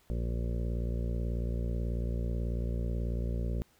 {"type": "harmonic tone", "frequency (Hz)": 58.27, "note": "A#1", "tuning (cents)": 0, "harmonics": [1, 2, 3, 4, 6, 7, 8, 9, 10], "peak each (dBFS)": [-31, -37, -41, -43, -47, -48, -49, -50, -51], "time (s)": [0.1, 3.62], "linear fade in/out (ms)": 0, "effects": ["pink hiss -66 dBFS RMS until 3.79 s"]}